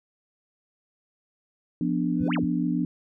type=chord; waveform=sine; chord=B diminished; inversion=second; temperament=equal; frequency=174.61 / 246.9 / 293.7 Hz; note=F3 / B3 / D4; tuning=0 / 0 / 0 cents; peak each=-27 dBFS; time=1.81-2.85 s; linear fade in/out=2 ms
type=tone with exponential growth; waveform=triangle; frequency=499.6 Hz; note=B4; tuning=20 cents sharp; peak=-27 dBFS; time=2.12-2.28 s; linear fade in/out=1 ms; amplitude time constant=33 ms
type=exponential two-way sweep; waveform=sine; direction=up then down; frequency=55 to 3177 to 55 Hz; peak=-30 dBFS; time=2.2-2.45 s; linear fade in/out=10 ms; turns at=2.34 s
effects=none